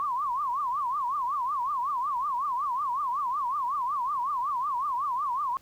sine tone with vibrato, 1073 Hz, C6, 43 cents sharp, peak -26 dBFS, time 0-5.57 s, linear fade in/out 0 ms, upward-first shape triangle, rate 5.4 Hz, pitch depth 240 cents each way, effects pink hiss -59 dBFS RMS until 5.61 s

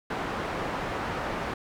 white low-pass noise, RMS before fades -32 dBFS, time 0.1-1.54 s, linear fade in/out 5 ms, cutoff 1200 Hz, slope 12 dB/octave, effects none

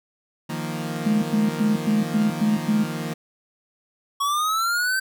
sawtooth chord, Eb suspended second, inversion none, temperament equal, 155.56 / 174.61 / 233.1 Hz, Eb3 / F3 / Bb3, 0 / 0 / 0 cents, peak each -26 / -28 / -27 dBFS, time 0.49-3.14 s, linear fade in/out 10 ms
sine tone bursts, 213.3 Hz, G#3, 46 cents sharp, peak -17 dBFS, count 7, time 1.06-2.84 s, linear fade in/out 5 ms, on 160 ms, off 110 ms
square linear sweep, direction up, 1108.7 to 1560 Hz, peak -21 dBFS, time 4.2-5 s, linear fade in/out 10 ms
effects none

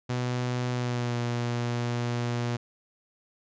sawtooth tone with pitch glide, 123.9 to 119.96 Hz, B2 to B2, +6 to -50 cents, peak -23 dBFS, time 0.09-2.57 s, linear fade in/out 10 ms, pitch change -56 cents, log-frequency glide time 0.74-1.17 s, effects resampled to 16000 Hz

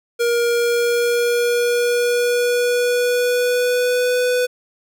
square tone with pitch glide, 472.7 to 496.5 Hz, A#4 to B4, +24 to +9 cents, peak -16 dBFS, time 0.19-4.47 s, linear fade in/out 20 ms, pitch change +85 cents, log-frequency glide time 0.49-4.17 s, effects none

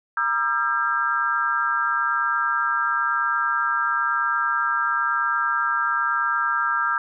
sine tone cluster, 945 / 1211 / 1352 / 1603 Hz, A#5 / D#6 / E6 / G6, +23 / -47 / +43 / +38 cents, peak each -29 / -27 / -23 / -24 dBFS, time 0.17-6.98 s, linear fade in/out 2 ms, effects none

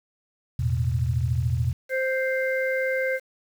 sine chord, E suspended fourth, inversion none, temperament just, 82.41 / 109.88 / 123.61 Hz, E2 / A2 / B2, 0 / -2 / +2 cents, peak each -26 / -28 / -24 dBFS, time 0.59-1.73 s, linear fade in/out 5 ms
harmonic tone, 523.3 Hz, C5, in tune, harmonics 1 / 3 / 4, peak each -24 / -29 / -30 dBFS, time 1.89-3.2 s, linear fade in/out 50 ms
effects 8-bit

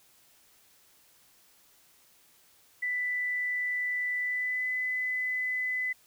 sine tone with pitch glide, 1985 to 2009 Hz, B6 to B6, +8 to +29 cents, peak -28 dBFS, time 2.82-5.93 s, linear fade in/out 10 ms, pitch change +21 cents, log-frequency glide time 4.22-4.67 s, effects white hiss -62 dBFS RMS until 6.06 s

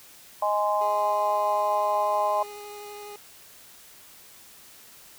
sine chord, Ab major, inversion second, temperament just, 623 / 830.6 / 1038.3 Hz, Eb5 / Ab5 / C6, +2 / 0 / -14 cents, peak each -26 dBFS, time 0.42-2.43 s, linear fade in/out 5 ms
25% pulse tone with vibrato, 413.1 Hz, G#4, 9 cents flat, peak -35 dBFS, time 0.81-3.16 s, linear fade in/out 2 ms, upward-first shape sine, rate 12 Hz, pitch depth 10 cents each way
effects white hiss -50 dBFS RMS until 5.18 s

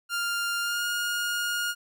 sawtooth tone with pitch glide, 1399 to 1426.7 Hz, F6 to F6, +3 to +37 cents, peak -23 dBFS, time 0.09-1.75 s, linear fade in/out 50 ms, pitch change +34 cents, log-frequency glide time 0.61-0.85 s, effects none

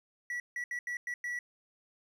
triangle tone bursts at uneven times, 1943 Hz, B6, 29 cents flat, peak -32 dBFS, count 6, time 0.3-0.4 / 0.56-0.64 / 0.71-0.79 / 0.87-0.97 / 1.07-1.14 / 1.24-1.39 s, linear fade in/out 2 ms, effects none

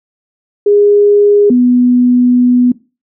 sine tone pair in turn, 410.4 / 246.9 Hz, G#4 / B3, -21 / 0 cents, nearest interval major sixth, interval 879 cents, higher first, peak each -5 / -5 dBFS, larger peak neither, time 0.66-1.5 / 1.5-2.72 s, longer second, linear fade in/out 5 ms, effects noise-tail reverb RT60 0.3 s tail -19 dB re dry

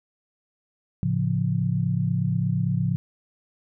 sine chord, A augmented, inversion none, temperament equal, 110 / 138.59 / 174.61 Hz, A2 / C#3 / E#3, 0 / 0 / 0 cents, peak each -26 / -25 / -25 dBFS, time 1.03-2.96 s, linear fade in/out 0 ms, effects none

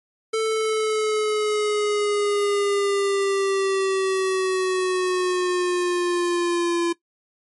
square exponential sweep, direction down, 443.6 to 340.7 Hz, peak -20 dBFS, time 0.33-6.93 s, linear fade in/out 10 ms, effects noise-tail reverb RT60 0.1 s tail -19 dB re dry + MP3 48 kbps

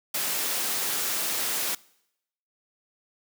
white noise, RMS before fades -28 dBFS, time 0.14-1.75 s, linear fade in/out 5 ms, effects noise-tail reverb RT60 0.8 s tail -23 dB re dry + high-pass 200 Hz 12 dB/octave

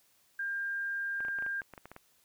sine tone, 1600 Hz, G6, 35 cents sharp, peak -32 dBFS, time 0.39-1.61 s, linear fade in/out 5 ms
clicks, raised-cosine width 0.5 ms, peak -31 dBFS, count 12, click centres 1.205 / 1.25 / 1.284 / 1.387 / 1.424 / 1.464 / 1.618 / 1.737 / 1.778 / 1.856 / 1.916 / 1.964 s
effects white hiss -68 dBFS RMS until 2.24 s

